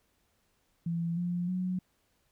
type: tone with pitch steps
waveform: sine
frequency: 168.5 / 175.76 / 183.33 Hz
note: E3 / F3 / F#3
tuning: +38 / +11 / -16 cents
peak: -29 dBFS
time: 0.86-1.79 s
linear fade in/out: 5 ms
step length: 310 ms
effects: pink hiss -73 dBFS RMS until 2.31 s